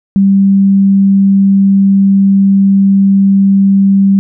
sine tone, 196 Hz, G3, in tune, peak -4 dBFS, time 0.16-4.19 s, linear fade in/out 0 ms, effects none

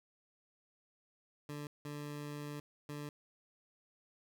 20% pulse tone bursts at uneven times, 146.83 Hz, D3, in tune, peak -37 dBFS, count 3, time 1.49-1.67 / 1.85-2.6 / 2.89-3.09 s, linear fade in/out 2 ms, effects none

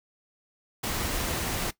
pink noise, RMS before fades -30 dBFS, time 0.83-1.71 s, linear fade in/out 10 ms, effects noise-tail reverb RT60 0.1 s tail -17 dB re dry

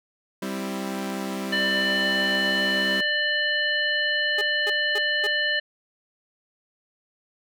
sawtooth chord, C major, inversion second, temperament equal, 196 / 261.6 / 329.6 Hz, G3 / C4 / E4, 0 / 0 / 0 cents, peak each -26 / -30 / -31 dBFS, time 0.42-3.01 s, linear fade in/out 5 ms
harmonic tone, 595 Hz, D5, 22 cents sharp, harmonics 1 / 3 / 5 / 7, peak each -32 / -23 / -27 / -32 dBFS, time 1.52-5.6 s, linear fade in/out 10 ms
sawtooth tone bursts, 415.3 Hz, G#4, in tune, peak -24 dBFS, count 4, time 4.38-5.27 s, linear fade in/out 5 ms, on 35 ms, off 250 ms
effects none

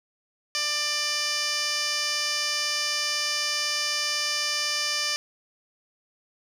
15% pulse tone with band-pass filter, 594 Hz, D5, 20 cents sharp, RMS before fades -27 dBFS, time 0.55-5.16 s, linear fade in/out 0 ms, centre 4500 Hz, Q 3.3, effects none

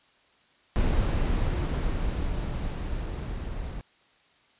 brown noise with level ramp, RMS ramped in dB -23 to -35 dBFS, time 0.76-3.81 s, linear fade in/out 0 ms, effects white hiss -62 dBFS RMS until 4.59 s + resampled to 8000 Hz

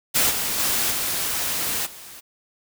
white noise with level steps, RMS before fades -19 / -25 / -22 / -25 / -41 dBFS, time 0.14-2.21 s, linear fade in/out 20 ms, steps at 0.29 / 0.58 / 0.9 / 1.85 s, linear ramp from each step 20 ms, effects none

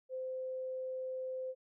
sine tone, 517 Hz, C5, 21 cents flat, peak -37 dBFS, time 0.09-1.55 s, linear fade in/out 50 ms, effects none

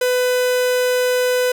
45% pulse tone, 500 Hz, B4, 21 cents sharp, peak -15 dBFS, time 0.01-1.52 s, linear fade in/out 5 ms, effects none

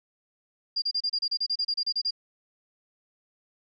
sine tone bursts, 4805 Hz, D8, 39 cents sharp, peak -24 dBFS, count 15, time 0.76-2.109 s, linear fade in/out 10 ms, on 61 ms, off 31 ms, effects none

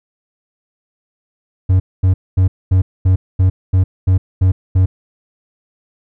triangle tone bursts, 93.1 Hz, F#2, 11 cents sharp, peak -6 dBFS, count 10, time 1.69-4.86 s, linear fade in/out 10 ms, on 110 ms, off 230 ms, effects none

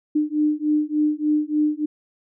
sine beating tone pair, 300 / 303.4 Hz, D4 / D#4, +37 / -44 cents, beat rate 3.4 Hz, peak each -21 / -21 dBFS, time 0.15-1.86 s, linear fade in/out 10 ms, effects none

